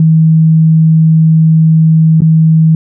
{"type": "tone with dropouts", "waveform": "sine", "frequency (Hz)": 160, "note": "D#3", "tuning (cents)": 49, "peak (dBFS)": -3, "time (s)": [0, 2.75], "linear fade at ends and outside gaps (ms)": 2, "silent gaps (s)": [2.206, 2.219], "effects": []}